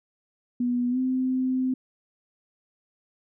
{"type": "tone with pitch glide", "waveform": "sine", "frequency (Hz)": [244.6, 257.9], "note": ["B3", "C4"], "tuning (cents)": [-16, -25], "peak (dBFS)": -22, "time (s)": [0.6, 1.74], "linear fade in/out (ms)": 5, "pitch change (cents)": 91, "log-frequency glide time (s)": [0.9, 0.98], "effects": []}